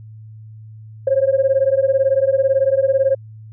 sine beating tone pair, 530 / 548 Hz, C5 / C#5, +22 / -20 cents, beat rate 18 Hz, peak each -15 dBFS, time 1.07-3.15 s, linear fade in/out 5 ms, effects tanh soft clip ceiling -6 dBFS + added 109 Hz sine -35 dBFS peak until 3.52 s

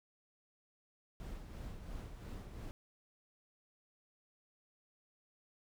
brown noise with tremolo, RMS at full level -45 dBFS, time 1.2-2.71 s, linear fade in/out 0 ms, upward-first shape sine, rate 2.9 Hz, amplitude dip 45%, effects none

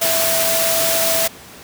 sine tone in noise, 659.3 Hz, E5, in tune, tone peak -20 dBFS, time 0.01-1.28 s, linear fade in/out 10 ms, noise white, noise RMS -18 dBFS, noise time 0.01-1.28 s, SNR -5 dB, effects pink hiss -39 dBFS RMS until 1.63 s + high-pass 100 Hz 12 dB/octave

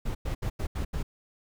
brown noise bursts at uneven times, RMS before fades -30 dBFS, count 6, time 0.05-0.15 / 0.25-0.35 / 0.42-0.5 / 0.59-0.67 / 0.75-0.85 / 0.93-1.03 s, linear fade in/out 10 ms, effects none

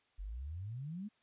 sine exponential sweep, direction up, 43.69 to 220 Hz, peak -40 dBFS, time 0.18-1.09 s, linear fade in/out 20 ms, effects white hiss -74 dBFS RMS until 1.22 s + resampled to 8000 Hz

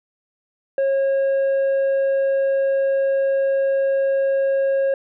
sine tone with tanh clipping, 544 Hz, C#5, 33 cents flat, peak -17 dBFS, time 0.78-4.94 s, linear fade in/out 2 ms, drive 4 dB, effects none

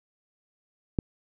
click, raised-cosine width 3 ms, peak -11 dBFS, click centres 0.988 s, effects none

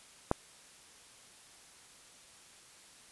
click, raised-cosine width 1 ms, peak -12 dBFS, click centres 0.314 s, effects white hiss -57 dBFS RMS until 3.11 s + resampled to 24000 Hz

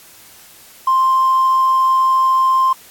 sine tone with hard clipping, 1049 Hz, C6, 4 cents sharp, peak -11 dBFS, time 0.87-2.73 s, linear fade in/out 5 ms, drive 1 dB, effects white hiss -43 dBFS RMS until 2.9 s + AAC 64 kbps

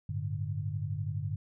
sine chord, G suspended second, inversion none, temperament equal, 98 / 110 / 146.83 Hz, G2 / A2 / D3, 0 / 0 / 0 cents, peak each -35 / -37 / -36 dBFS, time 0.09-1.36 s, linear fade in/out 5 ms, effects none

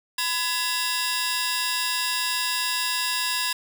sawtooth tone cluster, 1003 / 1679 / 2724 / 3744 / 4910 Hz, B5 / G#6 / F7 / A#7 / D#8, +26 / +18 / -44 / +7 / -24 cents, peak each -27 dBFS, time 0.18-3.53 s, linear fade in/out 5 ms, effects none

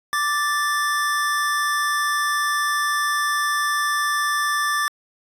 square tone pair together, 1174.7 / 1760.1 Hz, D6 / A6, 0 / 0 cents, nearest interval perfect fifth, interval 700 cents, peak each -23 dBFS, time 0.13-4.88 s, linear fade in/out 0 ms, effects resampled to 32000 Hz

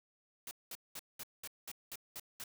white noise bursts, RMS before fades -45 dBFS, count 9, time 0.47-2.439 s, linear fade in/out 2 ms, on 41 ms, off 200 ms, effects none

